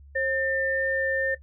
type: tone pair together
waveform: sine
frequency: 535 / 1799.5 Hz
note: C5 / A6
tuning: +38 / +38 cents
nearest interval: octave + major sixth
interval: 2100 cents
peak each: -26 dBFS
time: 0.15-1.35 s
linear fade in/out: 10 ms
effects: noise-tail reverb RT60 0.1 s tail -17 dB re dry + added 70 Hz sine -46 dBFS peak until 1.42 s